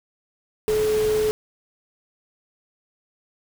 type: tone in noise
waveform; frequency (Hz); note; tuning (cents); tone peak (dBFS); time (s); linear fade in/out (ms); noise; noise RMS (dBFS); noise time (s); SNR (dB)
sine; 429.6; A4; -41; -18; 0.68-1.31; 0; pink; -32; 0.68-1.31; +11
effects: none